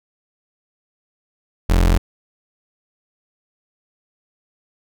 35% pulse tone, 43.65 Hz, F1, in tune, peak -10 dBFS, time 1.69-1.98 s, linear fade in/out 10 ms, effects none

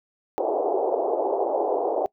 pink band-pass noise, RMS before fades -24 dBFS, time 0.38-2.06 s, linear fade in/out 0 ms, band 360 to 830 Hz, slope 48 dB/octave, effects noise-tail reverb RT60 0.1 s tail -23 dB re dry

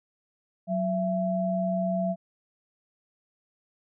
sine tone pair together, 185 / 669.6 Hz, F#3 / E5, 0 / +27 cents, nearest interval octave + minor seventh, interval 2227 cents, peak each -27 dBFS, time 0.67-2.16 s, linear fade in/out 50 ms, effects none

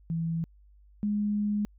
sine tone pair in turn, 164.81 / 207.6 Hz, E3 / G#3, 0 / 0 cents, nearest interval major third, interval 400 cents, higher second, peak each -27 / -25 dBFS, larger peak second, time 0.1-0.44 / 1.03-1.65 s, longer second, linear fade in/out 0 ms, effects added 50 Hz sine -54 dBFS peak until 1.78 s

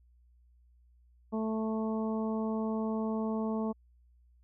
harmonic tone, 220 Hz, A3, in tune, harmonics 1 / 2 / 3 / 4 / 5, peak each -31 / -37 / -41 / -43 / -45 dBFS, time 1.32-3.73 s, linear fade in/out 20 ms, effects added 60 Hz sine -60 dBFS peak until 4.43 s

